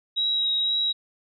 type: tone with vibrato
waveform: sine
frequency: 3835 Hz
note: A#7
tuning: 48 cents sharp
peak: -21 dBFS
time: 0.16-0.93 s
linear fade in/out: 20 ms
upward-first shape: sine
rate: 2 Hz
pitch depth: 13 cents each way
effects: none